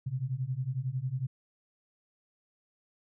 sine beating tone pair, 123.8 / 134.8 Hz, B2 / C#3, +5 / -48 cents, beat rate 11 Hz, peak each -34 / -33 dBFS, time 0.06-1.27 s, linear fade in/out 10 ms, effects none

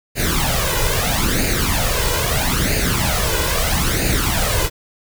pink noise with flanger, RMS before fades -18 dBFS, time 0.15-4.7 s, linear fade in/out 50 ms, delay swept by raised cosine 0.44 to 2.04 ms, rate 0.77 Hz, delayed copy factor +0.7, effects none

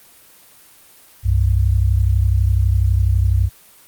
sine tone pair together, 63.96 / 96 Hz, C2 / G2, -39 / -36 cents, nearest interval perfect fifth, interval 703 cents, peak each -15 dBFS, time 1.23-3.5 s, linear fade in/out 50 ms, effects white hiss -47 dBFS RMS until 3.87 s + Opus 24 kbps

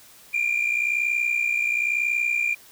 sine tone pair together, 2354 / 2415 Hz, D7 / D7, +3 / +48 cents, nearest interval unison, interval 45 cents, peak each -23 / -21 dBFS, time 0.33-2.55 s, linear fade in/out 20 ms, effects tanh soft clip ceiling -17 dBFS + white hiss -50 dBFS RMS until 2.71 s

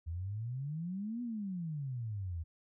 sine exponential two-way sweep, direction up then down, 79 to 246.9 to 79 Hz, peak -36 dBFS, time 0.06-2.44 s, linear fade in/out 20 ms, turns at 1.22 s, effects none

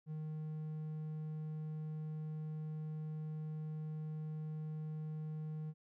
triangle tone, 155 Hz, D#3, 6 cents flat, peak -38 dBFS, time 0.06-5.74 s, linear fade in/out 50 ms, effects none

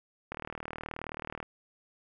click train, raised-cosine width 0.5 ms, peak -22 dBFS, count 44, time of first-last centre 0.32-1.428 s, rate 38.8 Hz, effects none

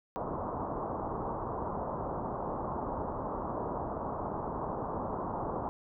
white low-pass noise, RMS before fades -36 dBFS, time 0.16-5.69 s, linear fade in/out 0 ms, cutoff 1100 Hz, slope 48 dB/octave, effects none

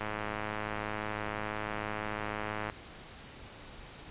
click train, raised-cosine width 0.5 ms, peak -20 dBFS, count 286, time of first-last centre 0.01-2.699 s, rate 106 Hz, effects pink hiss -49 dBFS RMS until 4.1 s + resampled to 8000 Hz

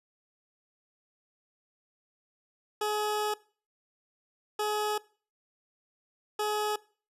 20% pulse tone bursts at uneven times, 422.2 Hz, G#4, 29 cents sharp, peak -23 dBFS, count 3, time 2.81-3.34 / 4.59-4.98 / 6.39-6.76 s, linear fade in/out 5 ms, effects noise-tail reverb RT60 0.4 s tail -21 dB re dry + resampled to 32000 Hz

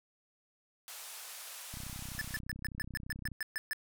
white band-pass noise, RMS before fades -47 dBFS, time 0.88-2.39 s, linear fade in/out 0 ms, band 570 to 14000 Hz, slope 24 dB/octave
click train, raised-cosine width 5 ms, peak -33 dBFS, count 51, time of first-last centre 1.74-3.317 s, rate 31.7 Hz
square tone bursts, 1742 Hz, A6, 18 cents flat, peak -34 dBFS, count 11, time 2.19-3.732 s, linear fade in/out 0 ms, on 22 ms, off 130 ms
effects none

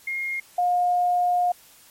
sine tone pair in turn, 2137 / 713.1 Hz, C7 / F5, +36 / +36 cents, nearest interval octave + perfect fifth, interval 1900 cents, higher first, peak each -25 / -18 dBFS, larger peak second, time 0.07-0.4 / 0.58-1.52 s, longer second, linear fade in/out 5 ms, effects white hiss -52 dBFS RMS until 1.9 s + MP3 64 kbps

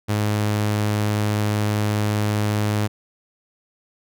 sawtooth tone, 105.1 Hz, G#2, 21 cents sharp, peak -15 dBFS, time 0.08-2.88 s, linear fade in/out 20 ms, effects none

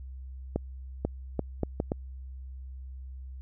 accelerating click train, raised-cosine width 2 ms, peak -14 dBFS, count 6, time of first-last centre 0.56-1.919 s, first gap 490 ms, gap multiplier 0.7, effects added 65 Hz sine -39 dBFS peak until 3.41 s

